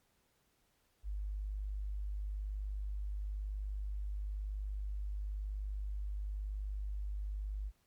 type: tone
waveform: sine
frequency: 50.5 Hz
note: G#1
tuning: 48 cents flat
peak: -36 dBFS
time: 1.03-7.72 s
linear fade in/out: 50 ms
effects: pink hiss -75 dBFS RMS until 7.86 s + MP3 96 kbps